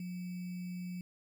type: tone with sample-and-hold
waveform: sine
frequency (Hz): 179.4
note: F3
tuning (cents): +47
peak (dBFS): -38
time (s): 0-1.01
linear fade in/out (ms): 2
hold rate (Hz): 2450
effects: none